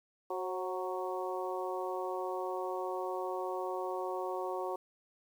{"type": "harmonic tone with a mistuned harmonic", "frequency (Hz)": 185, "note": "F#3", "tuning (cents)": 0, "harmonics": [2, 3, 4, 5, 6], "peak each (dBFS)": [-38, -40, -41, -42, -43], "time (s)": [0.3, 4.76], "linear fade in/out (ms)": 5, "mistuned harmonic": 3, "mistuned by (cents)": -42, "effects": ["10-bit"]}